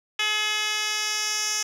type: tone with band-pass filter sweep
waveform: 10% pulse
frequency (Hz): 425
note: G#4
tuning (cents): +40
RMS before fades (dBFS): -26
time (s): 0.19-1.63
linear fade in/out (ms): 5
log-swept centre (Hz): 3400 to 5800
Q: 2.4
effects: none